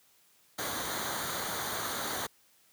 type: noise with comb filter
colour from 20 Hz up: pink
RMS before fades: -35 dBFS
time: 0.58-2.27 s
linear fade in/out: 10 ms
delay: 0.38 ms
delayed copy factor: -0.7
effects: white hiss -65 dBFS RMS until 2.72 s + high-pass 80 Hz 12 dB/octave